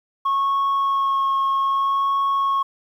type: tone with vibrato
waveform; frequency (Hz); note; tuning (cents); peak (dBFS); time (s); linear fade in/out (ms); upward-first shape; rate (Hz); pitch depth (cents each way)
sine; 1095; C#6; -22; -15; 0.25-2.63; 10; sine; 0.64; 12
effects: tanh soft clip ceiling -16 dBFS + 9-bit